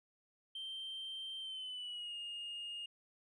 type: tone with pitch glide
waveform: sine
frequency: 3136 to 2843 Hz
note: G7 to F7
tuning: 0 to +30 cents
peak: -40 dBFS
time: 0.55-2.86 s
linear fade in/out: 5 ms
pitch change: -170 cents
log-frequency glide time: 1.4-2.15 s
effects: tanh soft clip ceiling -40 dBFS